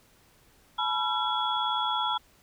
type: tone cluster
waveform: sine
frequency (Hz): 860 / 978 / 1354 / 3363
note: A5 / B5 / E6 / G#7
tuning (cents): -40 / -17 / +46 / +21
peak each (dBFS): -31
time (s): 0.78-2.18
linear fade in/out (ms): 10
effects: pink hiss -61 dBFS RMS until 2.42 s